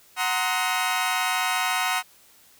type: chord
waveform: 20% pulse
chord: C half-diminished seventh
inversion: second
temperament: equal with one note detuned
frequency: 740 / 932.3 / 1046.5 / 1269.2 Hz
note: Gb5 / Bb5 / C6 / Eb6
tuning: 0 / 0 / 0 / +34 cents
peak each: -22 / -24 / -25 / -23 dBFS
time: 0.16-2.03 s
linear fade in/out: 50 ms
effects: white hiss -55 dBFS RMS until 2.59 s